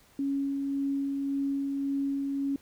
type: tone with tremolo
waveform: sine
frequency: 277.2 Hz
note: C#4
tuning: in tune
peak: -26 dBFS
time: 0.19-2.56 s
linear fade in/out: 2 ms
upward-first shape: sine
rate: 1.8 Hz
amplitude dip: 25%
effects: pink hiss -60 dBFS RMS until 2.61 s